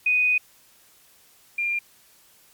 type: tone pair in turn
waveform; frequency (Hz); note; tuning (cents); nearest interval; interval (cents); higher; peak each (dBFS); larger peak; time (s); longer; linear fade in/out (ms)
sine; 2489 / 2396; D#7 / D7; 0 / +34; minor second; 66; first; -17 / -22; first; 0.06-0.38 / 1.58-1.79; first; 5
effects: white hiss -56 dBFS RMS until 2.53 s + MP3 96 kbps